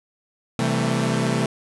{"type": "chord", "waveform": "sawtooth", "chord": "A minor seventh", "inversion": "first", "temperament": "equal with one note detuned", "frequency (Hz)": [130.81, 164.81, 196, 223.1], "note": ["C3", "E3", "G3", "A3"], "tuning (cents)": [0, 0, 0, 24], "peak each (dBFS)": [-20, -22, -25, -20], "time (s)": [0.59, 1.46], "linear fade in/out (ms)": 2, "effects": ["resampled to 24000 Hz"]}